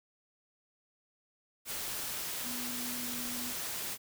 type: tone in noise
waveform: sine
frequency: 244.2 Hz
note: B3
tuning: 19 cents flat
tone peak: -42 dBFS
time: 2.42-3.54 s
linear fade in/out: 50 ms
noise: white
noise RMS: -38 dBFS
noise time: 1.65-3.98 s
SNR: -7 dB
effects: none